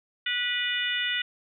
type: harmonic tone with a mistuned harmonic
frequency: 489.1 Hz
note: B4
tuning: 17 cents flat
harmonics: 3 / 4 / 5 / 6 / 7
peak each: -33 / -30 / -35 / -30 / -33 dBFS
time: 0.26-1.22 s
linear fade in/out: 5 ms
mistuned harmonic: 7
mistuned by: +63 cents
effects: none